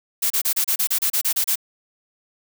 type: noise bursts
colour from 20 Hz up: blue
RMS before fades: -20 dBFS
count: 12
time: 0.22-1.557 s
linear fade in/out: 10 ms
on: 83 ms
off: 31 ms
effects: none